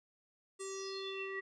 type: tone with low-pass filter sweep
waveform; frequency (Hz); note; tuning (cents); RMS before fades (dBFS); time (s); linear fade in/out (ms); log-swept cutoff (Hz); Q
square; 387.3; G4; -21; -42; 0.59-1.41; 20; 8500 to 1900; 8.8
effects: none